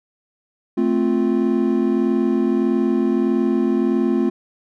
triangle chord, F major, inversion first, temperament equal, 220 / 261.6 / 349.2 Hz, A3 / C4 / F4, 0 / 0 / 0 cents, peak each -18 dBFS, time 0.77-4.3 s, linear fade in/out 10 ms, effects none

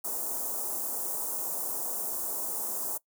white band-stop noise, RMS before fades -33 dBFS, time 0.04-2.98 s, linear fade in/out 10 ms, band 1000 to 7500 Hz, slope 24 dB/octave, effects noise-tail reverb RT60 0.1 s tail -21 dB re dry + high-pass 300 Hz 12 dB/octave

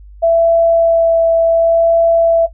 sine tone with vibrato, 665 Hz, E5, 15 cents sharp, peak -7 dBFS, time 0.22-2.47 s, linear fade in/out 20 ms, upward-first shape sine, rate 0.69 Hz, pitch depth 8 cents each way, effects noise-tail reverb RT60 0.1 s tail -17 dB re dry + added 50 Hz sine -34 dBFS peak until 2.53 s

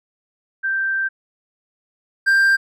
sine / triangle tone pair in turn, 1568 / 1583.5 Hz, G6 / G6, 0 / +17 cents, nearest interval unison, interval 17 cents, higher second, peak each -18 / -10 dBFS, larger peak second, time 0.63-1.09 / 2.26-2.57 s, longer first, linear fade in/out 20 ms, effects none

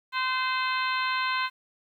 harmonic tone with a mistuned harmonic, 517 Hz, C5, 21 cents flat, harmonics 2 / 3 / 4 / 5 / 6 / 7 / 8, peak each -28 / -31 / -34 / -34 / -38 / -40 / -37 dBFS, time 0.12-1.5 s, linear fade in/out 50 ms, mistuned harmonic 3, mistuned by -18 cents, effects 10-bit

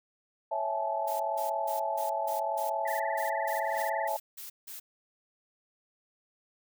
sine chord, A major seventh, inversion first, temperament equal with one note detuned, 554.4 / 659.3 / 830.6 / 871.4 Hz, C#5 / E5 / G#5 / A5, 0 / 0 / 0 / -17 cents, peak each -37 / -33 / -37 / -32 dBFS, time 0.51-4.17 s, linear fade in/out 10 ms
blue noise bursts, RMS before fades -43 dBFS, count 13, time 1.07-4.8 s, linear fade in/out 10 ms, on 130 ms, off 170 ms
sine tone with vibrato, 1866 Hz, A#6, 1 cent sharp, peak -37 dBFS, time 2.85-4.08 s, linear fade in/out 5 ms, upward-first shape sine, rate 20 Hz, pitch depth 130 cents each way
white noise with exponential growth, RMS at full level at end -43 dBFS, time 3.4-3.82 s, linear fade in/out 1 ms, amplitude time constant 91 ms
effects none

